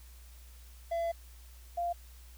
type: tone pair in turn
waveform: triangle / sine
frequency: 674 / 693.3 Hz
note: E5 / F5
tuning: +38 / -13 cents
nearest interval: unison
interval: 49 cents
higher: second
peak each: -28 / -30 dBFS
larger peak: first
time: 0.91-1.12 / 1.77-1.93 s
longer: first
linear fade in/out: 10 ms
effects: added 60 Hz sine -50 dBFS peak until 2.37 s + white hiss -60 dBFS RMS until 2.37 s